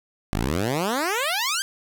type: exponential sweep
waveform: 10% pulse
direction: up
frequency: 46.06 to 1624 Hz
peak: -14 dBFS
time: 0.33-1.62 s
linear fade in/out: 0 ms
effects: none